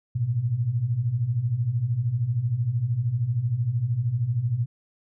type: beating tone pair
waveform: sine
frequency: 110 / 123 Hz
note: A2 / B2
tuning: 0 / -7 cents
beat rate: 13 Hz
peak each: -28 / -23 dBFS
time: 0.15-4.66 s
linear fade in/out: 10 ms
effects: none